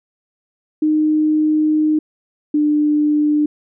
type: tone pair in turn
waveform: sine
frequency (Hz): 307.5 / 298.7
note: D#4 / D4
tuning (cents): -20 / +29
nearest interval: minor second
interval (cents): 51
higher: first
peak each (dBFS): -12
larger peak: neither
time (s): 0.82-1.99 / 2.54-3.46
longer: first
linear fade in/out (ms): 5
effects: none